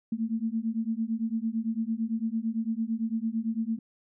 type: beating tone pair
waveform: sine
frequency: 220.7 / 229.6 Hz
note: A3 / A#3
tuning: +5 / -26 cents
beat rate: 8.9 Hz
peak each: -30 dBFS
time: 0.12-3.79 s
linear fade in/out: 5 ms
effects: none